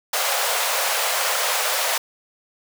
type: high-pass noise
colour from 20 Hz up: pink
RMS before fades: -22 dBFS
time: 0.13-1.98 s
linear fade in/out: 5 ms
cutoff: 510 Hz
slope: 48 dB/octave
effects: none